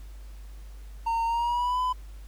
triangle tone with pitch glide, 917 to 1005.8 Hz, A#5 to B5, -29 to +31 cents, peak -22 dBFS, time 1.06-1.93 s, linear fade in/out 10 ms, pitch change +160 cents, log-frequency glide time 1.25-1.8 s, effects added 50 Hz sine -40 dBFS peak until 2.27 s + pink hiss -58 dBFS RMS until 2.27 s

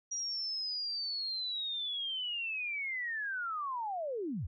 sine linear sweep, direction down, 5760 to 60.5 Hz, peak -34 dBFS, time 0.11-4.47 s, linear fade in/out 10 ms, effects none

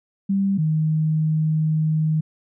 sine tone pair in turn, 196 / 156.33 Hz, G3 / D#3, 0 / +9 cents, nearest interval major third, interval 391 cents, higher first, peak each -17 dBFS, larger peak neither, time 0.29-0.58 / 0.58-2.21 s, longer second, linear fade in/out 10 ms, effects none

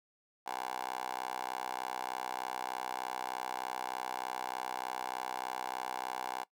10% pulse tone with high-pass filter, 63.3 Hz, B1, 43 cents sharp, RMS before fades -39 dBFS, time 0.46-6.44 s, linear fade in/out 10 ms, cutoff 760 Hz, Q 4.4, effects noise-tail reverb RT60 0.1 s tail -21 dB re dry

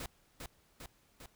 pink noise with echo, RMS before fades -42 dBFS, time 0-0.06 s, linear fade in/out 2 ms, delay 400 ms, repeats 3, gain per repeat -3 dB, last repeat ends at 1.26 s, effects pink hiss -69 dBFS RMS until 1.35 s

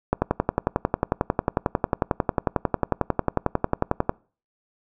click train, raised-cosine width 1 ms, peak -5 dBFS, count 45, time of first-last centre 0.13-4.094 s, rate 11.1 Hz, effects noise-tail reverb RT60 0.4 s tail -25 dB re dry

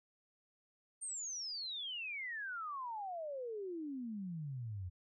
sine exponential sweep, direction down, 8910 to 86.3 Hz, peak -40 dBFS, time 1.01-4.9 s, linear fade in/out 20 ms, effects none

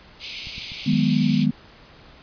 pink high-pass noise, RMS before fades -31 dBFS, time 0.19-1.47 s, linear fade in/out 50 ms, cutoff 2200 Hz, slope 96 dB/octave
clicks, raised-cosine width 5 ms, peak -27 dBFS, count 4, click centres 0.471 / 0.581 / 0.719 / 0.933 s
sine chord, G# minor seventh, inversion second, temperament equal, 155.56 / 185 / 207.7 / 246.9 Hz, D#3 / F#3 / G#3 / B3, 0 / 0 / 0 / 0 cents, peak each -22 / -26 / -21 / -21 dBFS, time 0.86-1.51 s, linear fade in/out 10 ms
effects pink hiss -48 dBFS RMS until 2.22 s + resampled to 11025 Hz

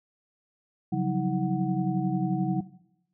sine tone cluster, 138 / 177 / 188.3 / 319.7 / 740 Hz, C#3 / F3 / F#3 / D#4 / F#5, -7 / +23 / +31 / +47 / 0 cents, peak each -30 / -29 / -29 / -31 / -35 dBFS, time 0.92-2.61 s, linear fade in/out 10 ms, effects noise-tail reverb RT60 0.8 s tail -17 dB re dry

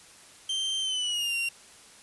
40% pulse tone with pitch glide, 3136 to 2762 Hz, G7 to F7, 0 to -20 cents, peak -26 dBFS, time 0.49-1.49 s, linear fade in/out 5 ms, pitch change -220 cents, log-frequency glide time 0.8-1.35 s, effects white hiss -52 dBFS RMS until 2.02 s + resampled to 24000 Hz

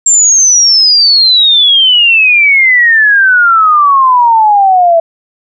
sine exponential sweep, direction down, 7459 to 656 Hz, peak -3 dBFS, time 0.06-5 s, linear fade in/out 5 ms, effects none

